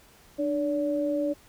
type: tone pair together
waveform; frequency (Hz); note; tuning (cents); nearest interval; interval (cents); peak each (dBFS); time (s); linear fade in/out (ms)
sine; 298.4 / 573; D4 / D5; +28 / -43; major seventh; 1129; -27; 0.38-1.34; 20
effects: pink hiss -56 dBFS RMS until 1.48 s